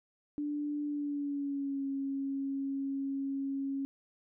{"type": "tone with pitch glide", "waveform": "sine", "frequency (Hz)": [293.7, 274], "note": ["D4", "C#4"], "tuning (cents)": [0, -20], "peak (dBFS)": -32, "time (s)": [0.38, 3.85], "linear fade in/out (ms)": 0, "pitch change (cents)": -120, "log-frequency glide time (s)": [0.85, 1.86], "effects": []}